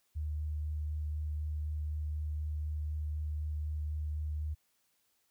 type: tone with vibrato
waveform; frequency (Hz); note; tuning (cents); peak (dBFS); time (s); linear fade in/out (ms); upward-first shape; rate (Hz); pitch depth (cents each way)
sine; 75.9; D#2; -42; -33; 0.15-4.55; 20; sine; 4; 10
effects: white hiss -75 dBFS RMS until 5.3 s